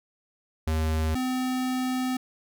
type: tone pair in turn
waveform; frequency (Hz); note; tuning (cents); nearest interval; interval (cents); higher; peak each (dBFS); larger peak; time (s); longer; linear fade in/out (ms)
square; 79.1 / 255.8; D#2 / C4; +29 / -39; octave + minor sixth; 2032; second; -24 / -26; first; 0.67-1.15 / 1.15-2.17; second; 5
effects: none